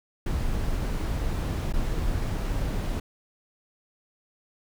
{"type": "noise with dropouts", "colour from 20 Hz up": "brown", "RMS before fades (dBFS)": -27, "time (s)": [0.26, 3], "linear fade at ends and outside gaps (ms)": 5, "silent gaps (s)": [1.726, 1.736], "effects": []}